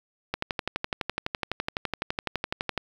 click train, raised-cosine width 0.3 ms, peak -11 dBFS, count 30, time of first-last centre 0.34-2.777 s, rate 11.9 Hz, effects 7-bit

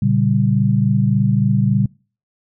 sine chord, G diminished, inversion first, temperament just, 117.6 / 141.12 / 196 Hz, Bb2 / Db3 / G3, +16 / +31 / 0 cents, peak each -17 dBFS, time 0.02-1.86 s, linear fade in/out 5 ms, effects noise-tail reverb RT60 0.4 s tail -25 dB re dry

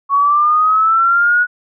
sine linear sweep, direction up, 1108.7 to 1469 Hz, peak -9 dBFS, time 0.09-1.47 s, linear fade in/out 50 ms, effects none

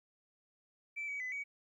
sine tone with pitch steps, 2324 / 2270 / 2012 / 2261 Hz, D7 / C#7 / B6 / C#7, -19 / +41 / +32 / +34 cents, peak -36 dBFS, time 0.96-1.44 s, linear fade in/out 20 ms, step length 120 ms, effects tanh soft clip ceiling -34 dBFS + 13-bit

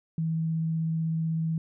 sine tone with vibrato, 161.8 Hz, E3, 32 cents flat, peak -25 dBFS, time 0.18-1.58 s, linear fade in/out 2 ms, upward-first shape sine, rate 16 Hz, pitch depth 8 cents each way, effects none

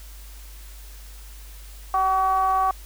triangle ring-modulated tone, 188.2 Hz, F#3, 30 cents sharp, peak -13 dBFS, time 1.94-2.71 s, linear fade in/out 2 ms, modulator 949 Hz, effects added 50 Hz sine -39 dBFS peak until 2.85 s + white hiss -48 dBFS RMS until 2.85 s

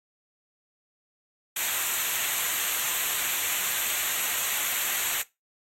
white noise with comb filter, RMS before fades -28 dBFS, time 1.56-5.22 s, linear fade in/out 5 ms, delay 0.2 ms, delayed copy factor -0.75, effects noise-tail reverb RT60 0.2 s tail -18 dB re dry + AAC 48 kbps

